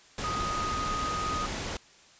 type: tone in noise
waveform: sine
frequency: 1244.5 Hz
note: D#6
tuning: in tune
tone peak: -30 dBFS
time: 0.24-1.46 s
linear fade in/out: 2 ms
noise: pink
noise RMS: -34 dBFS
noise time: 0.18-1.77 s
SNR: +1 dB
effects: white hiss -56 dBFS RMS until 2.19 s + resampled to 16000 Hz